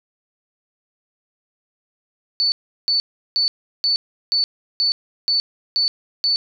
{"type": "tone bursts", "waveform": "sine", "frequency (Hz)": 4488, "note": "C#8", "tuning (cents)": 21, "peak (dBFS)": -15, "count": 9, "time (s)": [2.4, 6.36], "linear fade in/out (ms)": 0, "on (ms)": 120, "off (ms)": 360, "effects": []}